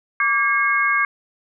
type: tone cluster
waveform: sine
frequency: 1161 / 1619 / 2167 Hz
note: D6 / G#6 / C#7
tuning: -20 / -45 / -40 cents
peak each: -20 dBFS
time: 0.2-1.05 s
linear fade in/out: 2 ms
effects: none